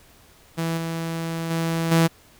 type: tone with level steps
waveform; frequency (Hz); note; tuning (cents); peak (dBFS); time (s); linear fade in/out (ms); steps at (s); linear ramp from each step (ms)
sawtooth; 164.81; E3; 0; -19 / -22 / -18 / -11; 0.57-2.08; 20; 0.77 / 1.5 / 1.91; 10
effects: pink hiss -53 dBFS RMS until 2.39 s